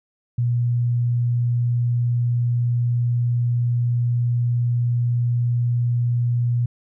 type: tone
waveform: sine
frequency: 120.4 Hz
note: B2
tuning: 44 cents flat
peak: -17 dBFS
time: 0.38-6.66 s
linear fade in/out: 5 ms
effects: none